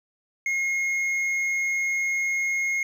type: tone with hard clipping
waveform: triangle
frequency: 2152 Hz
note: C7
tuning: 48 cents sharp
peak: -24 dBFS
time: 0.46-2.83 s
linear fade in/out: 2 ms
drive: 8 dB
effects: none